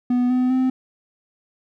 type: tone with pitch steps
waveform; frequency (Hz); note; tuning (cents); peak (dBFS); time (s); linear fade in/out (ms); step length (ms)
triangle; 246.9 / 252.5 / 258.3; B3 / B3 / C4; 0 / +39 / -22; -14; 0.1-0.7; 5; 200
effects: none